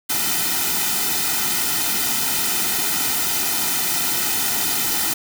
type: noise with comb filter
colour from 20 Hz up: white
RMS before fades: -21 dBFS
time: 0.09-5.14 s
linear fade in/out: 10 ms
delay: 1.8 ms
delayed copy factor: -0.9
effects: none